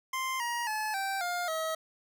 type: tone with pitch steps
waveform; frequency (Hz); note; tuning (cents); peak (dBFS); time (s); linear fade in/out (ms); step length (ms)
25% pulse; 1046.5 / 948.6 / 859.9 / 779.5 / 706.6 / 640.5; C6 / A#5 / A5 / G5 / F5 / E5; 0 / +30 / -40 / -10 / +20 / -50; -27; 0.13-1.75; 5; 270
effects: none